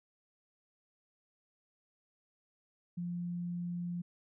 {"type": "tone", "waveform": "sine", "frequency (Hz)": 174.61, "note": "F3", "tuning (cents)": 0, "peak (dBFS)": -35, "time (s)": [2.97, 4.02], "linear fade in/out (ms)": 10, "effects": []}